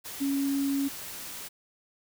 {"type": "tone in noise", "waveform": "sine", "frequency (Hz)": 277.2, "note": "C#4", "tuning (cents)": 0, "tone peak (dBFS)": -25, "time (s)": [0.2, 0.89], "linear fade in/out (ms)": 20, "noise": "white", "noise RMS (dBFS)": -40, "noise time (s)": [0.04, 1.49], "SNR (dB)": 12, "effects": []}